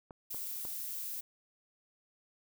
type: clicks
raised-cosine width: 1 ms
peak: -33 dBFS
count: 3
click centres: 0.108 / 0.345 / 0.651 s
type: noise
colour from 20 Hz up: violet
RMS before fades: -40 dBFS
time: 0.3-1.21 s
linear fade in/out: 10 ms
effects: none